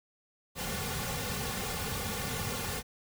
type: noise with comb filter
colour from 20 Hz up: pink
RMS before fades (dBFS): -35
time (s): 0.55-2.83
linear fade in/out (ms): 50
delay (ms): 3.1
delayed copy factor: -0.95
effects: none